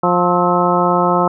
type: harmonic tone with a mistuned harmonic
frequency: 176.7 Hz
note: F3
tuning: 21 cents sharp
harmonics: 1 / 2 / 3 / 4 / 5 / 6 / 7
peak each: -19 / -19 / -19 / -19 / -19 / -19 / -19 dBFS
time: 0.03-1.28 s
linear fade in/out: 5 ms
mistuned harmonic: 7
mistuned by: +81 cents
effects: none